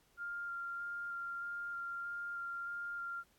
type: tone with vibrato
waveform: sine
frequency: 1395 Hz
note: F6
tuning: 2 cents flat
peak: -39 dBFS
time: 0.17-3.24 s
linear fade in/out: 50 ms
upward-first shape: square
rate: 1.6 Hz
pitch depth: 9 cents each way
effects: pink hiss -71 dBFS RMS until 3.38 s + AAC 64 kbps